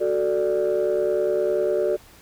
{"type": "chord", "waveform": "sine", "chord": "D major", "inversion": "first", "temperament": "equal", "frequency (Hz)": [370, 440, 587.3], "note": ["F#4", "A4", "D5"], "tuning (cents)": [0, 0, 0], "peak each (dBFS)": [-22, -23, -22], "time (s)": [0, 1.97], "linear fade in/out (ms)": 20, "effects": ["tanh soft clip ceiling -14 dBFS", "pink hiss -50 dBFS RMS until 2.21 s"]}